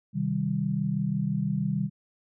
sine chord, C minor, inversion none, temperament just, 130.81 / 156.98 / 196.22 Hz, C3 / Eb3 / G3, 0 / +16 / +2 cents, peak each -31 / -29 / -28 dBFS, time 0.13-1.9 s, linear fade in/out 50 ms, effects none

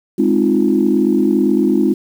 sine chord, F minor seventh, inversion first, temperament equal, 207.7 / 261.6 / 311.1 / 349.2 Hz, Ab3 / C4 / Eb4 / F4, 0 / 0 / 0 / 0 cents, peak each -16 dBFS, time 0.18-1.94 s, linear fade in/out 10 ms, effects tanh soft clip ceiling -1 dBFS + 7-bit

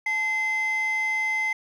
triangle tone pair together, 867.4 / 2063 Hz, A5 / C7, -25 / -25 cents, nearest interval octave + minor third, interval 1500 cents, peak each -29 / -20 dBFS, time 0.06-1.53 s, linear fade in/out 5 ms, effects tanh soft clip ceiling -19 dBFS

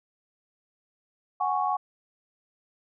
sine chord, F# suspended second, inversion none, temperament equal with one note detuned, 740 / 824.9 / 1108.7 Hz, F#5 / G#5 / C#6, 0 / -12 / 0 cents, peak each -28 dBFS, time 1.4-1.77 s, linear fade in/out 10 ms, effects none

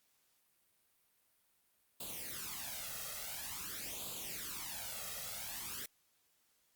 white noise with flanger, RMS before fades -44 dBFS, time 2-5.86 s, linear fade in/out 5 ms, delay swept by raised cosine 0.26 to 1.56 ms, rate 0.48 Hz, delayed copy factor +0.75, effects white hiss -75 dBFS RMS until 6.75 s + Opus 48 kbps

